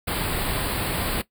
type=band-stop noise; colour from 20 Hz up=pink; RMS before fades=-26 dBFS; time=0.07-1.22 s; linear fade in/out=10 ms; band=4800 to 8000 Hz; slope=96 dB/octave; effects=noise-tail reverb RT60 0.1 s tail -17 dB re dry